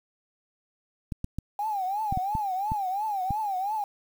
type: clicks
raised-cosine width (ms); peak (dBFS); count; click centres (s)
5; -18; 8; 1.122 / 1.244 / 1.386 / 2.125 / 2.174 / 2.352 / 2.719 / 3.307
type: tone with vibrato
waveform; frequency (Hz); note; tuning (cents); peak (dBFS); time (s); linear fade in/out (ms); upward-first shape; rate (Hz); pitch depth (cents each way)
sine; 802; G5; +39; -26; 1.59-3.84; 2; triangle; 2.9; 180
effects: 8-bit